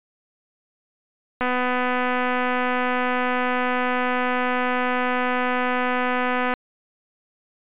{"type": "click train", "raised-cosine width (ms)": 0.5, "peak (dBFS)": -9, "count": 1283, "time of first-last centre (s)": [1.41, 6.538], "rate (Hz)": 250, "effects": ["resampled to 8000 Hz"]}